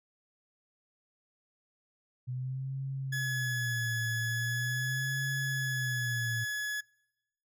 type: tone with vibrato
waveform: sine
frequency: 124.7 Hz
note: B2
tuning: 17 cents sharp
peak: -33 dBFS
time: 2.27-6.45 s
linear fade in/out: 20 ms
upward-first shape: sine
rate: 0.41 Hz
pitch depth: 140 cents each way
type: tone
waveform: 40% pulse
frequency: 1695 Hz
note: G#6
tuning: 35 cents sharp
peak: -32 dBFS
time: 3.12-6.81 s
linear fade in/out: 10 ms
effects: noise-tail reverb RT60 0.9 s tail -25 dB re dry